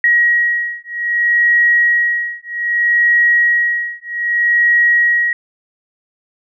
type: beating tone pair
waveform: sine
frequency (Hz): 1900 / 1900.63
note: A#6 / A#6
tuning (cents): +33 / +33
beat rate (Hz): 0.63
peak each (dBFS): -14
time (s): 0.04-5.33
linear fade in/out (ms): 2
effects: none